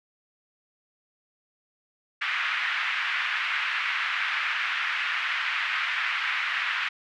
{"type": "band-pass noise", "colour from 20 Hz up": "white", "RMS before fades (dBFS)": -28, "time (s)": [2.21, 6.89], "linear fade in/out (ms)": 10, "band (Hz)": [1300, 2500], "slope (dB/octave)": 24, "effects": []}